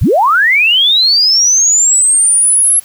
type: linear sweep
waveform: sine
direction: up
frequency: 40.15 to 11175 Hz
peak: -6 dBFS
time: 0.01-2.8 s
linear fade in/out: 10 ms
effects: white hiss -40 dBFS RMS until 2.84 s